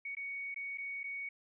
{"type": "tone with dropouts", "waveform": "sine", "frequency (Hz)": 2233, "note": "C#7", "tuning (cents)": 12, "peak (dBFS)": -38, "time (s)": [0.05, 1.29], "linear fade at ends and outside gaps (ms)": 5, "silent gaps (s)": [[0.151, 0.168], [0.544, 0.56], [0.775, 0.782], [1.033, 1.04]], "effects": []}